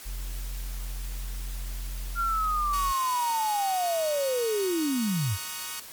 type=tone; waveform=triangle; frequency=43.65 Hz; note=F1; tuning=in tune; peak=-29 dBFS; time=0.05-2.93 s; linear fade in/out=20 ms
type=linear sweep; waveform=sine; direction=down; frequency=1396.9 to 82.8 Hz; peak=-24 dBFS; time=2.15-5.38 s; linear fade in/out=50 ms
type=chord; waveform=5% pulse; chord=D# minor seventh; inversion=second; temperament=equal with one note detuned; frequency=932.3 / 1108.7 / 1253.9 / 1480 Hz; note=A#5 / C#6 / D#6 / F#6; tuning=0 / 0 / +13 / 0 cents; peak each=-28 dBFS; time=2.73-5.8 s; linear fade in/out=5 ms
effects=white hiss -44 dBFS RMS until 5.92 s + MP3 96 kbps